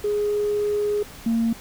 sine tone pair in turn, 415.3 / 228.9 Hz, G#4 / A#3, 0 / -31 cents, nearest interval minor seventh, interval 1031 cents, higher first, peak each -19 / -17 dBFS, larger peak second, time 0.04-1.03 / 1.26-1.53 s, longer first, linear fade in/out 5 ms, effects tanh soft clip ceiling -15 dBFS + pink hiss -42 dBFS RMS until 1.6 s

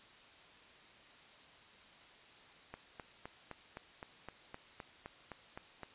click train, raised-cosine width 0.5 ms, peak -30 dBFS, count 13, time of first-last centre 2.74-5.833 s, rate 3.88 Hz, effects white hiss -59 dBFS RMS until 5.94 s + resampled to 8000 Hz

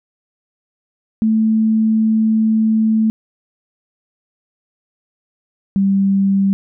sine tone pair in turn, 220 / 195.9 Hz, A3 / G3, 0 / -1 cents, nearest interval major second, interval 201 cents, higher first, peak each -11 dBFS, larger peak neither, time 1.22-3.1 / 5.76-6.53 s, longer first, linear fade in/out 0 ms, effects none

